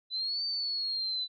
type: linear two-way sweep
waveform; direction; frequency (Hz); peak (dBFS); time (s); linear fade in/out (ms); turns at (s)
sine; up then down; 3978 to 4600 to 3978; -30; 0.1-1.28; 50; 0.44
effects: none